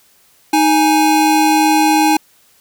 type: tone pair together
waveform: square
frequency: 311.1 / 830.5 Hz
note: D#4 / G#5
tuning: 0 / 0 cents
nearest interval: octave + perfect fourth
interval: 1700 cents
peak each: -13 dBFS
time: 0.53-2.17 s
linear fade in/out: 5 ms
effects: white hiss -52 dBFS RMS until 2.6 s